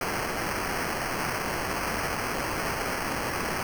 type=noise with sample-and-hold; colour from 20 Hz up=blue; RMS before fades=-30 dBFS; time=0.01-3.63 s; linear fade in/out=2 ms; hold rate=3675 Hz; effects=none